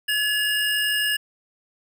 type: tone pair together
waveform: square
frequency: 1698 / 2847 Hz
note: G#6 / F7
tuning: +38 / +33 cents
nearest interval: major sixth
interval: 895 cents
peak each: -24 dBFS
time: 0.08-1.17 s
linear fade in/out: 10 ms
effects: none